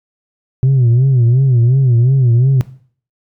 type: tone with vibrato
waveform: sine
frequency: 125.9 Hz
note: B2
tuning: 34 cents sharp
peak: -5 dBFS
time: 0.63-2.61 s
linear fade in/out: 0 ms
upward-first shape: sine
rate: 2.8 Hz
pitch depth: 140 cents each way
effects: noise-tail reverb RT60 0.5 s tail -19 dB re dry + tanh soft clip ceiling -6 dBFS